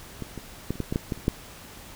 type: clicks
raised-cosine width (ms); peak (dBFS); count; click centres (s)
3; -19 / -22 / -13 / -29 / -14 / -14 / -11 / -14 / -30 / -8; 10; 0.223 / 0.377 / 0.706 / 0.756 / 0.803 / 0.925 / 0.959 / 1.122 / 1.176 / 1.281
effects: pink hiss -45 dBFS RMS until 1.95 s